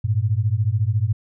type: beating tone pair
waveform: sine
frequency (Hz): 100 / 114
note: G2 / A#2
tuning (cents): +35 / -38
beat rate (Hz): 14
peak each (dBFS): -20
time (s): 0.04-1.13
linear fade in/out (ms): 10
effects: none